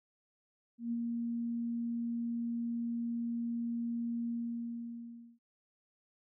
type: tone with ADSR envelope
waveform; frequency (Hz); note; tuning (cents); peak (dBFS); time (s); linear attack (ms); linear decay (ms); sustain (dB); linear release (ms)
sine; 234.4; A#3; +10; -31; 0.78-5.39; 140; 39; -2; 1100
effects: none